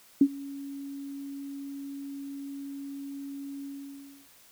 sine tone with ADSR envelope, 278.5 Hz, C#4, 8 cents sharp, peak -13 dBFS, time 0.21-4.28 s, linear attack 4 ms, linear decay 60 ms, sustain -23 dB, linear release 630 ms, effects white hiss -57 dBFS RMS until 4.51 s

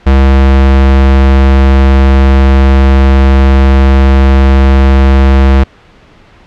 square tone, 67.2 Hz, C2, 47 cents sharp, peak -3 dBFS, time 0.06-5.64 s, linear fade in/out 10 ms, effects pink hiss -40 dBFS RMS until 6.46 s + low-pass 3000 Hz 12 dB/octave

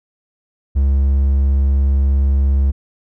triangle tone, 68.5 Hz, C#2, 20 cents flat, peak -9 dBFS, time 0.75-2.72 s, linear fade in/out 20 ms, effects none

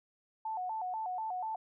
sine tone with vibrato, 803 Hz, G5, 41 cents sharp, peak -34 dBFS, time 0.45-1.56 s, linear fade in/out 5 ms, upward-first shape square, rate 4.1 Hz, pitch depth 160 cents each way, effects none

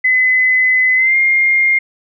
sine tone with pitch glide, 2023 to 2121 Hz, B6 to C7, +41 to +23 cents, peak -9 dBFS, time 0.04-1.79 s, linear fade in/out 10 ms, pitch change +82 cents, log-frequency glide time 0.95-1.16 s, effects none

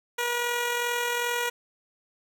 10% pulse tone with amplitude modulation, 480.5 Hz, B4, 48 cents flat, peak -16 dBFS, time 0.18-1.5 s, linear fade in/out 10 ms, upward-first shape sine, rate 42.5 Hz, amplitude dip 30%, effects none

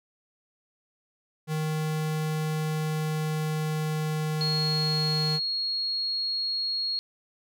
square tone with pitch glide, 155.56 to 154.4 Hz, D#3 to D#3, 0 to -13 cents, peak -27 dBFS, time 1.47-5.4 s, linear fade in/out 50 ms, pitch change -13 cents, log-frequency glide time 2.54-5.24 s
sine tone, 4300 Hz, C8, 47 cents sharp, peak -26 dBFS, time 4.41-6.99 s, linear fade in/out 0 ms
effects none

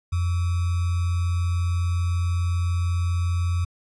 sine tone with sample-and-hold, 87.3 Hz, F2, in tune, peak -20 dBFS, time 0.12-3.65 s, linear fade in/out 10 ms, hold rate 1225 Hz, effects resampled to 24000 Hz

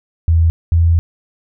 sine tone pair in turn, 82.41 / 83.66 Hz, E2 / E2, 0 / +26 cents, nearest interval unison, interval 26 cents, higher second, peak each -8 dBFS, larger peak neither, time 0.28-0.5 / 0.72-0.99 s, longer second, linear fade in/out 0 ms, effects none

